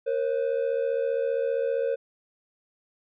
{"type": "ring-modulated tone", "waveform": "triangle", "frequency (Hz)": 505, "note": "B4", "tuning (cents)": 39, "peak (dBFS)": -18, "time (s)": [0.06, 1.96], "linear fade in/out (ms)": 20, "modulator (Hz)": 37.6, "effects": ["tanh soft clip ceiling -15 dBFS", "resampled to 8000 Hz"]}